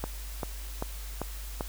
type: click train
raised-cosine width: 1 ms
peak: -17 dBFS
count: 5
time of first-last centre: 0.04-1.609 s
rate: 2.55 Hz
effects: added 50 Hz sine -37 dBFS peak until 1.68 s + white hiss -46 dBFS RMS until 1.68 s